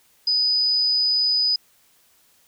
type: tone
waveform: sine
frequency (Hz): 4981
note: D#8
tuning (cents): +1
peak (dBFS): -17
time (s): 0.27-1.56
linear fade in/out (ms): 5
effects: white hiss -59 dBFS RMS until 2.47 s